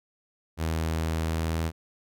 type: tone with pitch glide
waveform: sawtooth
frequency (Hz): 80.6 to 81.44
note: E2 to E2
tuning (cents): -38 to -20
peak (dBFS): -22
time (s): 0.57-1.72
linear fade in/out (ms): 50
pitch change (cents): +18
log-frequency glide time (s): 1.3-1.59
effects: none